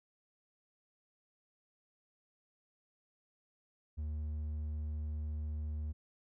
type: tone with hard clipping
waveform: sine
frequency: 76.2 Hz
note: D#2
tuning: 36 cents flat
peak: -37 dBFS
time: 3.97-5.93 s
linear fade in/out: 20 ms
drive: 3 dB
effects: none